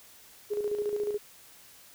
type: tone with tremolo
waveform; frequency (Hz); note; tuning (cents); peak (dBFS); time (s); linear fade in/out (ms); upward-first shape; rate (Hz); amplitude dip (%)
sine; 415.3; G#4; 0; -26; 0.5-1.18; 20; square; 14; 50
effects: white hiss -54 dBFS RMS until 1.94 s